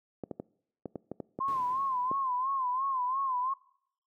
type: clicks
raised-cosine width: 2 ms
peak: -21 dBFS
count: 9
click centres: 0.237 / 0.312 / 0.399 / 0.857 / 0.957 / 1.116 / 1.202 / 1.389 / 2.114 s
type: tone with vibrato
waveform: sine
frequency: 1042 Hz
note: C6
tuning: 7 cents flat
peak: -28 dBFS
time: 1.4-3.54 s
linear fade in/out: 10 ms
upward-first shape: sine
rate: 2.9 Hz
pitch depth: 97 cents each way
type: noise with exponential decay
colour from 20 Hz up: brown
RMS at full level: -39 dBFS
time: 1.48-2.77 s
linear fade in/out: 1 ms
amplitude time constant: 280 ms
effects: noise-tail reverb RT60 0.7 s tail -24 dB re dry + high-pass 200 Hz 12 dB/octave